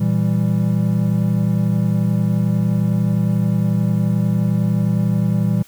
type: chord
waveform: triangle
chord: E diminished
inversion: second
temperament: equal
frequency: 116.54 / 164.81 / 196 Hz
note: Bb2 / E3 / G3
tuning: 0 / 0 / 0 cents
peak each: -17 dBFS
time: 0-5.63 s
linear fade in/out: 10 ms
effects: white hiss -49 dBFS RMS until 5.67 s